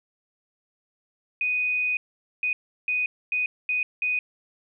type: tone bursts at uneven times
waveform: sine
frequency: 2489 Hz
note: D#7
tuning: in tune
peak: -22 dBFS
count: 6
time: 1.41-1.97 / 2.43-2.53 / 2.88-3.06 / 3.32-3.46 / 3.69-3.83 / 4.02-4.19 s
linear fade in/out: 2 ms
effects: none